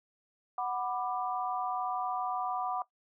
sine chord, B minor, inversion second, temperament just, 740.8 / 987.8 / 1185.3 Hz, F#5 / B5 / D6, +2 / 0 / +16 cents, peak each -33 / -38 / -36 dBFS, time 0.58-2.82 s, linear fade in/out 2 ms, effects noise-tail reverb RT60 0.1 s tail -17 dB re dry

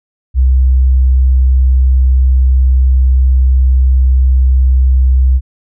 sine tone, 64.5 Hz, C2, 24 cents flat, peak -5 dBFS, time 0.34-5.41 s, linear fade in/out 50 ms, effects none

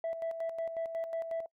sine tone with tremolo, 659.3 Hz, E5, in tune, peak -29 dBFS, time 0.04-1.46 s, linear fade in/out 2 ms, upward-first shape square, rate 5.5 Hz, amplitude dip 60%, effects noise-tail reverb RT60 0.1 s tail -25 dB re dry + tanh soft clip ceiling -30 dBFS

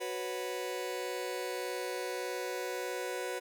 sawtooth chord, F# suspended fourth, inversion none, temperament just, 370 / 493.3 / 555 Hz, F#4 / B4 / C#5, 0 / -2 / +2 cents, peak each -35 / -34 / -38 dBFS, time 0-3.4 s, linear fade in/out 20 ms, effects none

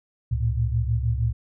sine tone cluster, 68.5 / 109.8 / 116.2 Hz, C#2 / A2 / A#2, -20 / -3 / -5 cents, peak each -25 dBFS, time 0.31-1.33 s, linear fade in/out 10 ms, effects none

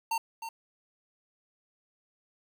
square tone with echo, 909 Hz, A#5, 44 cents flat, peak -28 dBFS, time 0.11-0.18 s, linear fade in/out 5 ms, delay 310 ms, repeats 1, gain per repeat -9 dB, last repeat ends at 0.49 s, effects 10-bit

